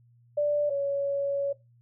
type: tone pair in turn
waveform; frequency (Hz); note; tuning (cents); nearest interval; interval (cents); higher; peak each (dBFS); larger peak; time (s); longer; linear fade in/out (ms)
sine; 587.3 / 560.4; D5 / C#5; 0 / +19; minor second; 81; first; -22 / -25; first; 0.37-0.7 / 0.7-1.53; second; 10
effects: noise-tail reverb RT60 0.2 s tail -17 dB re dry + added 119 Hz sine -57 dBFS peak until 1.81 s